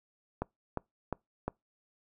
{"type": "click train", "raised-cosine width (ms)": 1, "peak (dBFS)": -18, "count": 4, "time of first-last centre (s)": [0.42, 1.48], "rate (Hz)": 2.83, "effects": ["noise-tail reverb RT60 0.2 s tail -26 dB re dry"]}